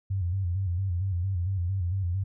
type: tone with vibrato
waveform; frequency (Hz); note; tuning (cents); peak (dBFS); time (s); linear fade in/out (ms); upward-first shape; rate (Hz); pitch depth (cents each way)
sine; 92; F#2; -9; -25; 0.1-2.24; 10; square; 4.4; 91
effects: none